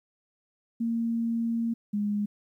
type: tone pair in turn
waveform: sine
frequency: 230.6 / 206.6 Hz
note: A#3 / G#3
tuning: -19 / -9 cents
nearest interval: major second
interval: 190 cents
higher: first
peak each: -25 dBFS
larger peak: neither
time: 0.8-1.74 / 1.93-2.26 s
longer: first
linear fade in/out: 10 ms
effects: 11-bit